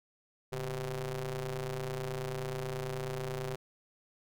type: ring-modulated tone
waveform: sawtooth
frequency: 125.7 Hz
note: B2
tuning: 31 cents sharp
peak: -28 dBFS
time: 0.52-3.56 s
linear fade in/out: 10 ms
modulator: 266 Hz
effects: none